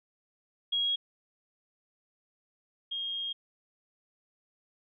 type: tone pair in turn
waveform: sine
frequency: 3299 / 3242 Hz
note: G#7 / G#7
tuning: -12 / -42 cents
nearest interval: unison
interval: 30 cents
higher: first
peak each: -26 / -32 dBFS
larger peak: first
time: 0.72-0.96 / 2.91-3.33 s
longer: second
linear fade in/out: 10 ms
effects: none